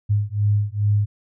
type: beating tone pair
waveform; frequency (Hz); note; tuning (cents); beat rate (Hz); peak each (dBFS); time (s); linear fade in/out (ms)
sine; 102.4 / 104.8; G#2 / G#2; -24 / +16; 2.4; -20; 0.09-1.06; 20
effects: none